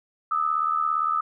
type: tone pair together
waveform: sine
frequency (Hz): 1221.5 / 1299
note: D#6 / E6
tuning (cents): -32 / -26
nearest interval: minor second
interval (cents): 106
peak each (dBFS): -24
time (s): 0.31-1.21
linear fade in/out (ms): 5
effects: none